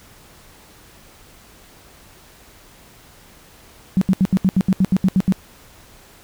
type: tone bursts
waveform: sine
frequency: 188.4 Hz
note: F#3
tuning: 32 cents sharp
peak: -11 dBFS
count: 12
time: 3.97-5.323 s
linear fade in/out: 0 ms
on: 44 ms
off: 75 ms
effects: pink hiss -47 dBFS RMS until 6.23 s